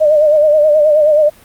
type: tone with vibrato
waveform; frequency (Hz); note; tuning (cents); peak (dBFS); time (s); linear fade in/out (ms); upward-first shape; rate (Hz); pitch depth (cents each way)
sine; 606; D#5; -46; -6; 0-1.3; 20; sine; 9.4; 59
effects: pink hiss -43 dBFS RMS until 1.44 s + Opus 48 kbps